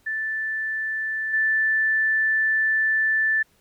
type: tone with level steps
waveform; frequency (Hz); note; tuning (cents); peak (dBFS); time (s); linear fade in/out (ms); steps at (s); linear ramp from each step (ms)
sine; 1760; A6; 0; -24 / -18; 0.06-3.43; 10; 1.33; 10
effects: pink hiss -62 dBFS RMS until 3.6 s